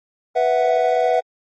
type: chord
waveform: triangle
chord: B suspended fourth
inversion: none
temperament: equal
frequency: 493.9 / 659.3 / 740 Hz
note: B4 / E5 / F#5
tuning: 0 / 0 / 0 cents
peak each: -17 dBFS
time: 0.35-1.21 s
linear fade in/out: 20 ms
effects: MP3 32 kbps